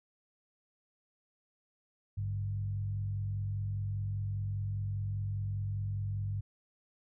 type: tone with frequency modulation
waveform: sine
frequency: 100.9 Hz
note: G#2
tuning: 49 cents flat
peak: -32 dBFS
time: 2.17-6.41 s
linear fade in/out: 10 ms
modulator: 45 Hz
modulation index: 0.54
effects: none